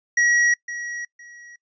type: tone with echo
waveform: square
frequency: 1912 Hz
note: A#6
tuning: 43 cents sharp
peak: -16 dBFS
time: 0.17-0.54 s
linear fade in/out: 5 ms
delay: 510 ms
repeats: 2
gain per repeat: -13 dB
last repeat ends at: 1.56 s
effects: noise-tail reverb RT60 0.1 s tail -25 dB re dry + resampled to 16000 Hz